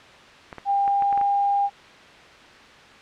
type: clicks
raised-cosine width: 0.5 ms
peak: -20 dBFS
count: 7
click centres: 0.528 / 0.583 / 0.878 / 1.023 / 1.127 / 1.176 / 1.213 s
type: tone with pitch glide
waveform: sine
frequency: 799 to 803.6 Hz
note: G5 to G5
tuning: +33 to +43 cents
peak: -18 dBFS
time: 0.65-1.7 s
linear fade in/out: 50 ms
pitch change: +10 cents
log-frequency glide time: 0.82-1.2 s
effects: white hiss -46 dBFS RMS until 3.01 s + low-pass 3000 Hz 12 dB/octave